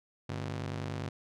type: ring-modulated tone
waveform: sawtooth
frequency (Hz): 122.4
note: B2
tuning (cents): -15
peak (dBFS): -28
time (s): 0.29-1.09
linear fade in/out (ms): 0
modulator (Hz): 25
effects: low-pass 6000 Hz 12 dB/octave